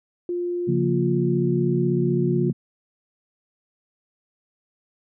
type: tone with pitch glide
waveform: sine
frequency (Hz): 351.5 to 356.6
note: F4 to F4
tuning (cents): +11 to +36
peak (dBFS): -23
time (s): 0.29-2.5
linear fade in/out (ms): 2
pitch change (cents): +25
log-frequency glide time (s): 0.71-1.85
type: chord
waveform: sine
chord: Bb minor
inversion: first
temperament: equal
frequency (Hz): 138.59 / 174.61 / 233.1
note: Db3 / F3 / Bb3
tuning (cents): 0 / 0 / 0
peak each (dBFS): -23 / -24 / -26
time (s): 0.67-2.53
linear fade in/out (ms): 20
effects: none